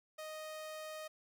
sawtooth tone, 622.3 Hz, D#5, in tune, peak -40 dBFS, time 0.18-1.08 s, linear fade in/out 10 ms, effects none

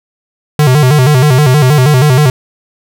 square tone with vibrato, 138.59 Hz, C#3, in tune, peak -5 dBFS, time 0.59-2.3 s, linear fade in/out 2 ms, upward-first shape square, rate 6.3 Hz, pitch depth 140 cents each way, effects none

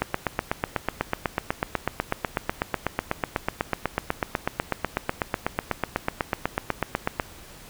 click train, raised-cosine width 0.5 ms, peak -7 dBFS, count 59, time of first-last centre 0.02-7.198 s, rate 8.08 Hz, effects pink hiss -46 dBFS RMS until 7.69 s

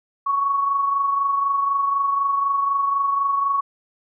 sine tone pair together, 1112 / 1136 Hz, C#6 / C#6, +5 / +42 cents, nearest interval unison, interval 37 cents, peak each -18 / -29 dBFS, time 0.26-3.61 s, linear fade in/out 10 ms, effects none

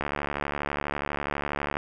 click train, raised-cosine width 0.5 ms, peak -13 dBFS, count 128, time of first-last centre 0.01-1.769 s, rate 72.2 Hz, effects none

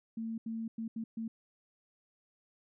sine tone bursts at uneven times, 225.6 Hz, A3, 44 cents sharp, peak -35 dBFS, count 5, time 0.17-0.38 / 0.46-0.68 / 0.78-0.88 / 0.96-1.04 / 1.17-1.28 s, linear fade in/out 5 ms, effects none

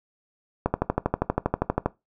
click train, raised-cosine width 1 ms, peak -7 dBFS, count 16, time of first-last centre 0.66-1.86 s, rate 12.5 Hz, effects noise-tail reverb RT60 0.2 s tail -19 dB re dry

